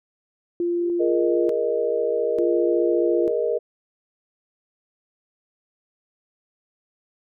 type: tone with tremolo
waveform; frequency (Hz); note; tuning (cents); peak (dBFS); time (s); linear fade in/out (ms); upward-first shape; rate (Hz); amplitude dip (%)
sine; 346.3; F4; -15; -20; 0.6-3.31; 2; square; 0.56; 80
type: tone with exponential growth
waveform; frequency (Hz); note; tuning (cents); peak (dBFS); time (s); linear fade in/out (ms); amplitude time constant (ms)
sine; 391.4; G4; -3; -30; 0.63-0.9; 1; 58
type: chord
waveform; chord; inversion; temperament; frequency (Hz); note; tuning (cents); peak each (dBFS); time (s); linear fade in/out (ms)
sine; Ab suspended second; none; equal with one note detuned; 415.3 / 469.9 / 622.3; Ab4 / Bb4 / Eb5; 0 / +14 / 0; -26 / -22 / -26; 0.99-3.59; 20
effects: none